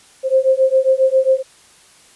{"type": "beating tone pair", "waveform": "sine", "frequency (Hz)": [523.3, 530.7], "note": ["C5", "C5"], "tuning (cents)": [0, 24], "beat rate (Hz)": 7.4, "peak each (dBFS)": -14, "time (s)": [0.23, 1.43], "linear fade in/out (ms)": 50, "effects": ["white hiss -48 dBFS RMS until 2.15 s", "resampled to 24000 Hz"]}